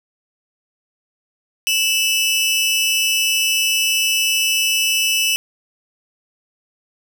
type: tone pair together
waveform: sawtooth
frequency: 2637 / 2950 Hz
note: E7 / F#7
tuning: 0 / -6 cents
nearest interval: major second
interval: 194 cents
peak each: -15 dBFS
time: 1.67-5.36 s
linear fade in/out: 0 ms
effects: none